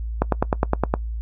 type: click train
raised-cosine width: 1 ms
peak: -3 dBFS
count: 8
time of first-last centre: 0.22-0.939 s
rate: 9.73 Hz
effects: noise-tail reverb RT60 0.1 s tail -21 dB re dry + added 56 Hz sine -25 dBFS peak until 1.21 s